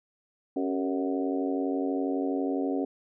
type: harmonic tone with a mistuned harmonic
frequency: 92.1 Hz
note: F#2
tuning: 7 cents flat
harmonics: 3 / 4 / 5 / 6 / 7 / 8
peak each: -28 / -33 / -35 / -39 / -39 / -39 dBFS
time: 0.56-2.85 s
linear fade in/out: 5 ms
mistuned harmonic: 4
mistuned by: +67 cents
effects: none